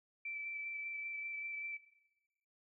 sine tone with vibrato, 2326 Hz, D7, 17 cents flat, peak -40 dBFS, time 0.25-1.77 s, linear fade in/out 5 ms, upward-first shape square, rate 5.1 Hz, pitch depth 10 cents each way, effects noise-tail reverb RT60 1.0 s tail -17 dB re dry

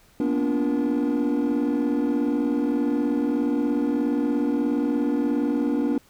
triangle tone cluster, 230.4 / 247.2 / 288.8 / 345.9 / 474.7 Hz, A#3 / B3 / D4 / F4 / A#4, -20 / +2 / -29 / -17 / +31 cents, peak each -29 / -23 / -20 / -29 / -29 dBFS, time 0.2-5.98 s, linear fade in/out 2 ms, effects tanh soft clip ceiling -14 dBFS + pink hiss -57 dBFS RMS until 6.09 s

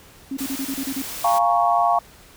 sine tone bursts, 270.5 Hz, C#4, 42 cents flat, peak -24 dBFS, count 8, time 0.31-1.021 s, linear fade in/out 5 ms, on 60 ms, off 33 ms
white noise, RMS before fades -32 dBFS, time 0.38-1.39 s, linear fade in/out 10 ms
sine chord, Bb minor seventh, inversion second, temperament equal with one note detuned, 698.5 / 821.1 / 932.3 / 1108.7 Hz, F5 / Ab5 / Bb5 / Db6, 0 / -20 / 0 / 0 cents, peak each -18 / -23 / -24 / -21 dBFS, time 1.24-1.99 s, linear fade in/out 5 ms
effects pink hiss -48 dBFS RMS until 2.36 s

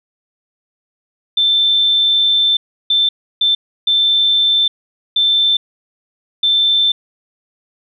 sine tone bursts at uneven times, 3549 Hz, A7, 14 cents sharp, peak -10 dBFS, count 6, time 1.37-2.57 / 2.9-3.09 / 3.41-3.55 / 3.87-4.68 / 5.16-5.57 / 6.43-6.92 s, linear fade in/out 5 ms, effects none

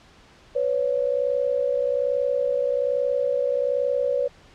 sine tone pair together, 499.6 / 560.8 Hz, B4 / C#5, +20 / +20 cents, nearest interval major second, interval 200 cents, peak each -23 / -23 dBFS, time 0.55-4.28 s, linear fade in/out 10 ms, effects pink hiss -52 dBFS RMS until 4.54 s + low-pass 5000 Hz 12 dB/octave

